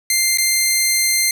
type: tone with dropouts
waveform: 10% pulse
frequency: 2093 Hz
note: C7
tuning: in tune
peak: -5 dBFS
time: 0.1-1.31 s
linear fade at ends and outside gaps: 2 ms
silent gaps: 0.374-0.383 s
effects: none